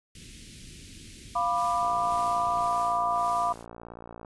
pink band-stop noise, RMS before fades -46 dBFS, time 0.15-2.69 s, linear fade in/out 2 ms, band 330 to 2300 Hz, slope 24 dB/octave
sine chord, B diminished, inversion second, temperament equal with one note detuned, 698.5 / 987.8 / 1188.3 Hz, F5 / B5 / D6, 0 / 0 / +20 cents, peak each -28 dBFS, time 1.35-3.53 s, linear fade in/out 10 ms
white noise with tremolo, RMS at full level -44 dBFS, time 1.53-3.66 s, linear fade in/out 50 ms, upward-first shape sine, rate 1.8 Hz, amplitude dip 70%
click train, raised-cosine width 1 ms, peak -28 dBFS, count 141, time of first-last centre 1.83-4.248 s, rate 57.9 Hz
effects resampled to 24000 Hz

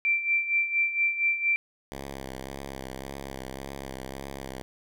sine tone with tremolo, 2349 Hz, D7, in tune, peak -20 dBFS, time 0.05-1.56 s, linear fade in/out 0 ms, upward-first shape sine, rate 4.3 Hz, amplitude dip 70%
5% pulse tone with vibrato, 67.2 Hz, C2, 47 cents sharp, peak -25 dBFS, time 1.92-4.62 s, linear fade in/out 0 ms, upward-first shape triangle, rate 1.8 Hz, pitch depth 56 cents each way
effects none

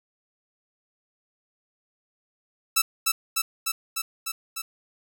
5% pulse tone with echo, 1318.5 Hz, E6, in tune, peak -6 dBFS, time 2.76-2.82 s, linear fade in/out 10 ms, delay 300 ms, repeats 6, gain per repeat -2 dB, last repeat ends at 4.62 s, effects none

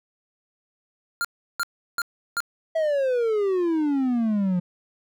square tone bursts, 1400 Hz, F6, 4 cents sharp, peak -23 dBFS, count 4, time 1.21-2.404 s, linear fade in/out 0 ms, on 36 ms, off 350 ms
triangle exponential sweep, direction down, 657 to 174.61 Hz, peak -18 dBFS, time 2.75-4.6 s, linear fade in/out 10 ms
effects none

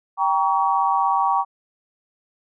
sine chord, G diminished, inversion none, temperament just, 784 / 940.8 / 1128.9 Hz, G5 / Bb5 / Db6, 0 / +16 / +31 cents, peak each -21 dBFS, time 0.17-1.45 s, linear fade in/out 50 ms, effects none

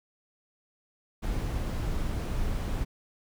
brown noise, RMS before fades -30 dBFS, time 1.22-2.85 s, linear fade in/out 20 ms, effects none

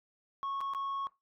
sine tone with dropouts, 1100 Hz, C#6, 14 cents flat, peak -31 dBFS, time 0.43-1.07 s, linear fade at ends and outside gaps 0 ms, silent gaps 0.606-0.612 / 0.736-0.748 s, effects noise-tail reverb RT60 0.2 s tail -20 dB re dry + tanh soft clip ceiling -32 dBFS

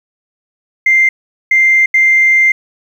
sine tone bursts at uneven times, 2093 Hz, C7, in tune, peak -5 dBFS, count 3, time 0.86-1.09 / 1.51-1.86 / 1.94-2.52 s, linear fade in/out 5 ms, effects tanh soft clip ceiling -1 dBFS + 7-bit

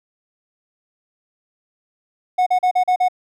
triangle tone bursts, 732 Hz, F#5, 19 cents flat, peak -11 dBFS, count 6, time 2.38-3.085 s, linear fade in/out 10 ms, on 85 ms, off 39 ms, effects none

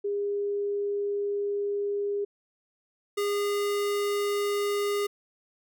sine / square tone pair in turn, 406 / 408 Hz, G#4 / G#4, -39 / -31 cents, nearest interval unison, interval 8 cents, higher second, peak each -26 dBFS, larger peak neither, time 0.04-2.25 / 3.17-5.07 s, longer first, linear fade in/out 10 ms, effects none

